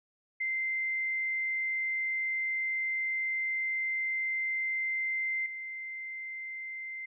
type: tone with level steps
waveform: sine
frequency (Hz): 2082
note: C7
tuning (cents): -9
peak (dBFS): -29 / -37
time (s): 0.4-7.06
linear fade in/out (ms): 10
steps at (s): 5.46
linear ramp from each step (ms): 2
effects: none